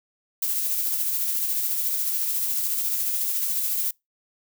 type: noise with tremolo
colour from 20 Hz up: violet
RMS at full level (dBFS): -24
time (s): 0.42-3.91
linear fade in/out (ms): 5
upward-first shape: sine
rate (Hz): 14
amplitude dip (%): 30
effects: noise-tail reverb RT60 0.2 s tail -26 dB re dry